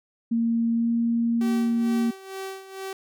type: tone with pitch glide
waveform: sine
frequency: 230.8 to 232.8 Hz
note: A#3 to A#3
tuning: -17 to -2 cents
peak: -20 dBFS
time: 0.31-2.11 s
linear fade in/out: 10 ms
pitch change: +15 cents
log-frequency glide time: 0.74-0.88 s
type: tone with tremolo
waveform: sawtooth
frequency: 384.6 Hz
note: G4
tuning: 33 cents flat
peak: -27 dBFS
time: 1.41-2.93 s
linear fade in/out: 2 ms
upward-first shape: sine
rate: 2.2 Hz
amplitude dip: 75%
effects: none